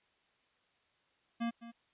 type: tone with echo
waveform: square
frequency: 233.1 Hz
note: A#3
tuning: in tune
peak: -33 dBFS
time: 1.4-1.51 s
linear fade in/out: 20 ms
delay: 210 ms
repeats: 1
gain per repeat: -14 dB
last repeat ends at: 1.72 s
effects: white hiss -73 dBFS RMS until 1.93 s + resampled to 8000 Hz